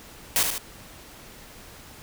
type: noise with echo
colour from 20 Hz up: white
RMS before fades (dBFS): -21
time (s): 0.36-0.43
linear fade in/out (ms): 0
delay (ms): 75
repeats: 2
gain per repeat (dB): -5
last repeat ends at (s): 0.58
effects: pink hiss -46 dBFS RMS until 2.02 s